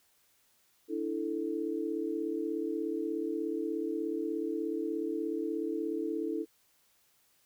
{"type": "chord", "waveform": "sine", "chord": "D suspended second", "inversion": "none", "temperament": "just", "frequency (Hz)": [293.7, 330.4, 440.5], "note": ["D4", "E4", "A4"], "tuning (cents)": [0, 4, 2], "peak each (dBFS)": [-37, -34, -36], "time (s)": [0.88, 6.46], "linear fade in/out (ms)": 50, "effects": ["white hiss -69 dBFS RMS until 7.45 s"]}